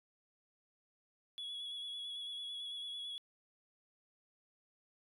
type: tone with vibrato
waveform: sine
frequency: 3376 Hz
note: G#7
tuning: 28 cents sharp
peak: -39 dBFS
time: 1.38-3.18 s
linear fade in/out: 0 ms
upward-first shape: square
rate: 9 Hz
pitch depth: 19 cents each way
effects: tanh soft clip ceiling -40 dBFS